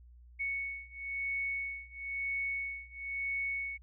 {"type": "beating tone pair", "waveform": "sine", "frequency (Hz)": [2217, 2218], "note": ["C#7", "C#7"], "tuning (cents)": [0, 0], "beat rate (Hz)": 1, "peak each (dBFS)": [-38, -37], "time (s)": [0.39, 3.78], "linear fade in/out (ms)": 20, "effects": ["added 60 Hz sine -53 dBFS peak until 3.82 s"]}